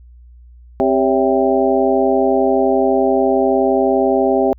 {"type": "harmonic tone with a mistuned harmonic", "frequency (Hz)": 131.6, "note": "C3", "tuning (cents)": 10, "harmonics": [2, 3, 4, 5, 6], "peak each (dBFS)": [-18, -16, -19, -18, -20], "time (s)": [0.8, 4.53], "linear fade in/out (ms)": 0, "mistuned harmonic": 4, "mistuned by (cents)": 100, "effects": ["added 60 Hz sine -39 dBFS peak until 4.58 s"]}